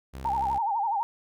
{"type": "tone", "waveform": "sawtooth", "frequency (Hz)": 66.2, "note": "C2", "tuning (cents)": 21, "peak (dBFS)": -33, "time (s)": [0.13, 0.59], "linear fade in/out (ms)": 20}
{"type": "tone with vibrato", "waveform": "sine", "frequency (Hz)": 860, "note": "A5", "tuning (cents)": -40, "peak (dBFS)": -24, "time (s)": [0.25, 1.03], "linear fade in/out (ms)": 0, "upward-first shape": "sine", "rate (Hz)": 12, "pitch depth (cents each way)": 150}
{"effects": []}